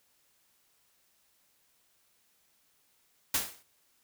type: noise with exponential decay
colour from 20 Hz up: white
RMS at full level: -25 dBFS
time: 3.34-3.63 s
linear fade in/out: 5 ms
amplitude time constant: 62 ms
effects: white hiss -70 dBFS RMS until 4.03 s